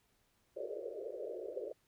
white band-pass noise, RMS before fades -43 dBFS, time 0.56-1.73 s, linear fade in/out 10 ms, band 350 to 610 Hz, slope 96 dB/octave, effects pink hiss -75 dBFS RMS until 1.87 s

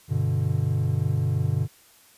triangle chord, G major, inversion none, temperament equal, 98 / 123.47 / 146.83 Hz, G2 / B2 / D3, 0 / 0 / 0 cents, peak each -24 / -23 / -24 dBFS, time 0.08-1.68 s, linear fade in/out 50 ms, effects white hiss -55 dBFS RMS until 2.17 s + resampled to 32000 Hz

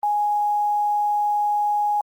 sine tone with quantisation, 830.6 Hz, G#5, in tune, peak -18 dBFS, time 0.03-2.01 s, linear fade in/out 2 ms, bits 8, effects Opus 32 kbps

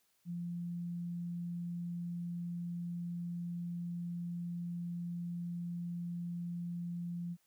sine tone, 173 Hz, F3, 16 cents flat, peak -37 dBFS, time 0.25-7.37 s, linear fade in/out 50 ms, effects white hiss -75 dBFS RMS until 7.46 s

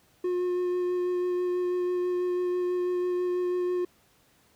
triangle tone with vibrato, 358.8 Hz, F4, 47 cents sharp, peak -23 dBFS, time 0.24-3.85 s, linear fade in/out 5 ms, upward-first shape sine, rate 6.1 Hz, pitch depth 11 cents each way, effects pink hiss -63 dBFS RMS until 4.55 s + high-pass 60 Hz 12 dB/octave

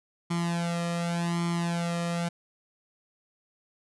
sawtooth tone with flanger, 170.9 Hz, F3, 37 cents flat, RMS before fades -29 dBFS, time 0.3-2.29 s, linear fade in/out 10 ms, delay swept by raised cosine 0.92 to 1.62 ms, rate 0.87 Hz, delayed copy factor +0.9, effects resampled to 24000 Hz

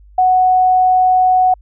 sine tone, 740 Hz, F#5, in tune, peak -8 dBFS, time 0.18-1.54 s, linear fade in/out 5 ms, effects added 50 Hz sine -40 dBFS peak until 1.61 s

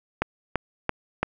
click train, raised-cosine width 0.5 ms, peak -7 dBFS, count 4, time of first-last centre 0.22-1.23 s, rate 2.97 Hz, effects none

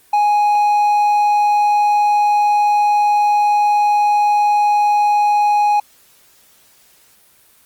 triangle tone, 830.6 Hz, G#5, in tune, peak -9 dBFS, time 0.13-5.8 s, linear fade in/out 5 ms, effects white hiss -51 dBFS RMS until 7.65 s + Opus 24 kbps

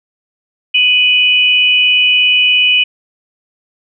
sine tone pair together, 2497 / 2960 Hz, D#7 / F#7, +6 / 0 cents, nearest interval minor third, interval 294 cents, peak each -10 dBFS, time 0.74-2.84 s, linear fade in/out 10 ms, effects none

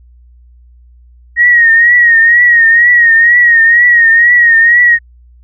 sine tone with vibrato, 1880 Hz, A#6, 14 cents sharp, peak -3 dBFS, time 1.36-4.99 s, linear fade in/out 50 ms, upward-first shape triangle, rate 2.1 Hz, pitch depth 73 cents each way, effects added 60 Hz sine -38 dBFS peak until 5.43 s

